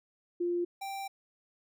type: tone pair in turn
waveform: sine / square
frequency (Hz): 349.2 / 783.9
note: F4 / G5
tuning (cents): 0 / 0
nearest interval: octave + major second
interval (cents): 1400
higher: second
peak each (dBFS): -28 / -37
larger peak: first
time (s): 0.4-0.65 / 0.81-1.08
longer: second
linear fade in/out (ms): 10
effects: none